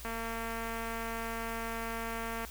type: click train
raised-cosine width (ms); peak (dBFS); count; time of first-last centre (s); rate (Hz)
0.5; -24; 548; 0.05-2.449; 228
effects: added 60 Hz sine -46 dBFS peak until 2.5 s + white hiss -49 dBFS RMS until 2.5 s